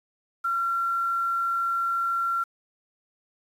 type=tone with quantisation; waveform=sine; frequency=1367 Hz; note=F6; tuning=37 cents flat; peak=-23 dBFS; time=0.44-2.44 s; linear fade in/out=10 ms; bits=8; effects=resampled to 32000 Hz